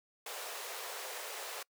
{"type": "high-pass noise", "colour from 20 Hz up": "pink", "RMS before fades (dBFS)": -43, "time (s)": [0.26, 1.63], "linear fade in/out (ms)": 5, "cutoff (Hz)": 420, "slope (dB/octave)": 48, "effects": ["noise-tail reverb RT60 0.1 s tail -25 dB re dry"]}